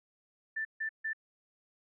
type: tone bursts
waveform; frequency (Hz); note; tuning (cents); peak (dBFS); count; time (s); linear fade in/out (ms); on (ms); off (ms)
sine; 1770; A6; +10; -32; 3; 0.56-1.133; 10; 91; 150
effects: none